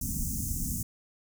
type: band-stop noise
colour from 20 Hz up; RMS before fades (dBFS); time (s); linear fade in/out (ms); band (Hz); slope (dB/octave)
pink; -32; 0.01-0.83; 5; 270 to 6100; 48
effects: none